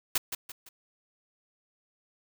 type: noise with echo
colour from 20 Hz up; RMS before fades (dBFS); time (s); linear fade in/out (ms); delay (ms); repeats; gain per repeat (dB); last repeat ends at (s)
white; -26; 0.15-0.18; 5; 170; 3; -8; 0.69
effects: none